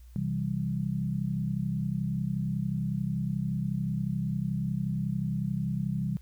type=chord; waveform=sine; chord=C major; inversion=none; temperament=equal; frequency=130.81 / 164.81 / 196 Hz; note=C3 / E3 / G3; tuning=0 / 0 / 0 cents; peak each=-32 dBFS; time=0.16-6.17 s; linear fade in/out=0 ms; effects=added 60 Hz sine -47 dBFS peak until 6.21 s + white hiss -66 dBFS RMS until 6.21 s